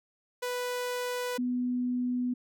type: tone pair in turn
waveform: sawtooth / sine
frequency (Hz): 493.9 / 247.8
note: B4 / B3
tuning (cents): 0 / +6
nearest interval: octave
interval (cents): 1194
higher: first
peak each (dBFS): -27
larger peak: neither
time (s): 0.42-1.38 / 1.38-2.34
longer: neither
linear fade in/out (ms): 10
effects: none